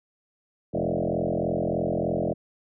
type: tone with frequency modulation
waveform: sine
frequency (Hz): 392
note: G4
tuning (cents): 0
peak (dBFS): -23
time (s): 0.73-2.34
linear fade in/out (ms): 20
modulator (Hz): 43.3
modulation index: 6.3
effects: none